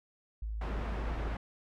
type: tone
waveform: sine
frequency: 53.9 Hz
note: A1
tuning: 35 cents flat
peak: -34 dBFS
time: 0.42-1.35 s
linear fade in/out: 5 ms
type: low-pass noise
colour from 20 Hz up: pink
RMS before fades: -40 dBFS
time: 0.61-1.37 s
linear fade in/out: 5 ms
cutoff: 1700 Hz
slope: 12 dB/octave
effects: none